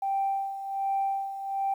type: tone with tremolo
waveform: sine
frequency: 784 Hz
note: G5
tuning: in tune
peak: -23 dBFS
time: 0.02-1.74 s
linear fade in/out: 5 ms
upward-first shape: sine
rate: 1.3 Hz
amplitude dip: 70%
effects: tanh soft clip ceiling -20 dBFS + 10-bit